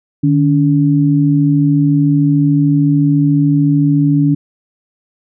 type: tone pair together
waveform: sine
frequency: 150.6 / 284.3 Hz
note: D3 / C#4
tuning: +44 / +44 cents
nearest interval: major seventh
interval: 1100 cents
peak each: -11 dBFS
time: 0.23-4.35 s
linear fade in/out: 10 ms
effects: none

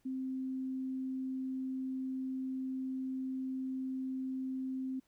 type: tone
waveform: sine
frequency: 261.6 Hz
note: C4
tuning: in tune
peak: -35 dBFS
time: 0.05-5 s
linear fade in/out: 10 ms
effects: pink hiss -75 dBFS RMS until 5.07 s

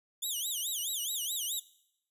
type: tone with vibrato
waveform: 10% pulse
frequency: 3355 Hz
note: G#7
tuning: 17 cents sharp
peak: -25 dBFS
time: 0.22-1.6 s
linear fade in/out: 10 ms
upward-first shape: sine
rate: 4.7 Hz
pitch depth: 260 cents each way
effects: noise-tail reverb RT60 0.8 s tail -20 dB re dry + resampled to 32000 Hz

